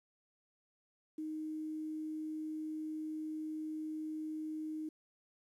sine tone with quantisation, 311.1 Hz, D#4, in tune, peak -38 dBFS, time 1.18-4.89 s, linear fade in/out 5 ms, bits 11, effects resampled to 32000 Hz

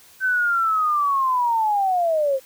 sine linear sweep, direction down, 1544 to 517 Hz, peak -17 dBFS, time 0.2-2.4 s, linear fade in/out 50 ms, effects white hiss -50 dBFS RMS until 2.45 s

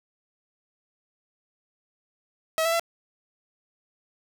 sawtooth tone with pitch steps, 642 / 662 / 673 Hz, E5 / E5 / E5, -46 / +7 / +36 cents, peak -18 dBFS, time 2.58-2.796 s, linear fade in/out 0 ms, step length 72 ms, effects none

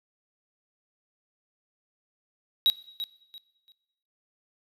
triangle tone with echo, 3836 Hz, A#7, 49 cents sharp, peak -16 dBFS, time 2.66-2.7 s, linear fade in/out 0 ms, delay 340 ms, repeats 3, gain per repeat -12 dB, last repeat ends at 3.72 s, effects noise-tail reverb RT60 1.0 s tail -19 dB re dry

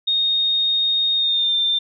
sine tone with pitch glide, 3707 to 3587 Hz, A#7 to A7, -10 to +33 cents, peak -16 dBFS, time 0.07-1.79 s, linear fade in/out 10 ms, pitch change -57 cents, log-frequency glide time 1.15-1.55 s, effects none

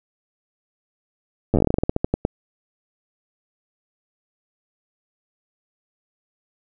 slowing click train, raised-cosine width 2 ms, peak -5 dBFS, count 18, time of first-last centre 1.54-2.251 s, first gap 9 ms, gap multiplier 1.17, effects none

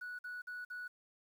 sine tone bursts, 1472 Hz, F#6, 9 cents flat, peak -40 dBFS, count 4, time 0.01-0.88 s, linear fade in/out 10 ms, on 180 ms, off 50 ms, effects tanh soft clip ceiling -39 dBFS + 11-bit

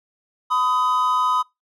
triangle tone pair together, 1007 / 1252.9 Hz, B5 / D#6, +33 / +12 cents, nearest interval major third, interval 379 cents, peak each -18 dBFS, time 0.5-1.43 s, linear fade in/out 20 ms, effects noise-tail reverb RT60 0.2 s tail -24 dB re dry

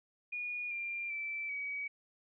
sine tone with pitch steps, 2445 / 2385 / 2327 / 2269 Hz, D#7 / D7 / D7 / C#7, -31 / +26 / -17 / +40 cents, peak -36 dBFS, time 0.32-1.88 s, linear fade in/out 10 ms, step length 390 ms, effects none

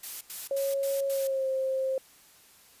blue noise bursts, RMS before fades -37 dBFS, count 5, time 0.03-1.274 s, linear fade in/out 5 ms, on 180 ms, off 86 ms
sine tone with pitch glide, 550 to 528.8 Hz, C#5 to C5, -14 to +18 cents, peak -26 dBFS, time 0.51-1.98 s, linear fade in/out 2 ms, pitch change -68 cents, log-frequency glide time 1.08-1.48 s
effects white hiss -57 dBFS RMS until 2.8 s + resampled to 32000 Hz

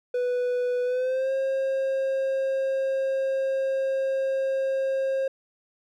triangle tone with pitch glide, 493.9 to 535.5 Hz, B4 to C5, 0 to +40 cents, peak -21 dBFS, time 0.14-5.28 s, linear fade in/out 5 ms, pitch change +140 cents, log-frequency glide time 0.84-1.32 s, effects none

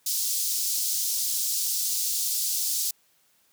pink high-pass noise, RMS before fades -27 dBFS, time 0.06-2.91 s, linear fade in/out 5 ms, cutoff 4800 Hz, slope 24 dB/octave, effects white hiss -65 dBFS RMS until 3.52 s + high-pass 80 Hz 12 dB/octave

